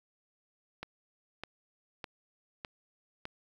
click train, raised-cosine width 0.3 ms, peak -23 dBFS, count 5, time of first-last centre 0.83-3.254 s, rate 1.65 Hz, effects 9-bit

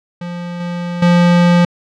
square tone with level steps, 174.61 Hz, F3, in tune, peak -23 / -20 / -8 dBFS, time 0.21-1.65 s, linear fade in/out 5 ms, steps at 0.6 / 1.02 s, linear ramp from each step 5 ms, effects low-pass 4000 Hz 12 dB/octave

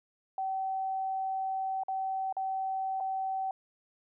sine tone with dropouts, 766 Hz, G5, 40 cents flat, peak -30 dBFS, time 0.38-3.51 s, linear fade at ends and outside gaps 2 ms, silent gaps 1.835-1.883 / 2.326-2.367 / 3.002-3.006 s, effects none

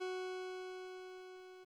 40% pulse tone with level ramp, 370 Hz, F#4, in tune, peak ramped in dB -37 to -53 dBFS, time 0-1.65 s, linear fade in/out 20 ms, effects low-pass 5000 Hz 12 dB/octave + 12-bit

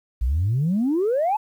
sine exponential sweep, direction up, 55 to 891 Hz, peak -17 dBFS, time 0.21-1.37 s, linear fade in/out 10 ms, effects tanh soft clip ceiling -15 dBFS + 9-bit

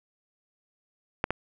clicks, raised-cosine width 0.5 ms, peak -9 / -11 dBFS, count 2, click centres 1.241 / 1.306 s, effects none

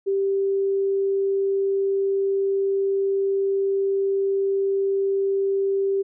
sine tone, 392 Hz, G4, in tune, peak -19 dBFS, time 0.06-6.03 s, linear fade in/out 20 ms, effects none

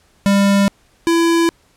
square tone pair in turn, 199.1 / 334.8 Hz, G3 / E4, +27 / +27 cents, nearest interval major sixth, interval 900 cents, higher second, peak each -11 / -12 dBFS, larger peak first, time 0.26-0.68 / 1.07-1.49 s, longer neither, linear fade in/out 0 ms, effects pink hiss -55 dBFS RMS until 1.76 s + low-pass 11000 Hz 12 dB/octave

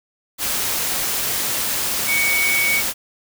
sine tone in noise, 2240 Hz, C#7, 18 cents sharp, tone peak -17 dBFS, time 2.06-2.83 s, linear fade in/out 50 ms, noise white, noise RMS -22 dBFS, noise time 0.38-2.94 s, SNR +2 dB, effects none

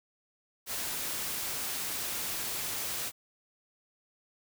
white noise, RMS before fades -35 dBFS, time 0.66-3.12 s, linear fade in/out 50 ms, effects none

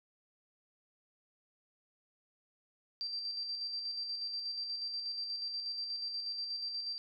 sine tone with tremolo, 4699 Hz, D8, in tune, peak -35 dBFS, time 3.01-6.98 s, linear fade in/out 0 ms, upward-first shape square, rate 8.3 Hz, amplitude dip 35%, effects none

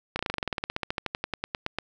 slowing click train, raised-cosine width 0.3 ms, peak -12 dBFS, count 25, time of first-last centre 0.16-1.786 s, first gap 32 ms, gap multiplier 1.06, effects none

